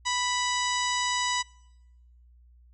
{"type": "harmonic tone with a mistuned harmonic", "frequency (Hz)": 987.8, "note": "B5", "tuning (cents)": 0, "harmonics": [1, 2, 3, 4, 5, 6, 7, 8], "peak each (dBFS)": [-29, -32, -34, -35, -36, -37, -37, -38], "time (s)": [0.05, 1.43], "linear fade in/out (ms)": 20, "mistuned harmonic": 4, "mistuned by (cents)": -34, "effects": ["noise-tail reverb RT60 1.0 s tail -26 dB re dry", "added 60 Hz sine -53 dBFS peak until 2.73 s"]}